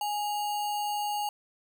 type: tone with sample-and-hold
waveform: sine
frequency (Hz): 829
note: G#5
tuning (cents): -3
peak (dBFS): -28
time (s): 0.01-1.29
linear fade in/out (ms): 2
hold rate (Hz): 3675
effects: none